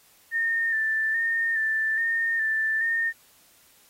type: tone with vibrato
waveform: sine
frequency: 1798 Hz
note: A6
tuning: 37 cents sharp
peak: -22 dBFS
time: 0.31-3.13 s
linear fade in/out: 50 ms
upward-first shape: square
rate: 1.2 Hz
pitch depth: 29 cents each way
effects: white hiss -58 dBFS RMS until 3.89 s + AAC 48 kbps